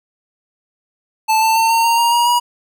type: tone with pitch steps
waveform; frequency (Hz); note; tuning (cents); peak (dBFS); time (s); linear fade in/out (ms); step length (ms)
square; 878 / 889.7 / 901.6 / 913.7 / 925.9 / 938.3 / 950.9 / 963.6; A5 / A5 / A5 / A#5 / A#5 / A#5 / A#5 / B5; -4 / +19 / +42 / -35 / -12 / +11 / +34 / -43; -12; 1.28-2.4; 20; 140
effects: none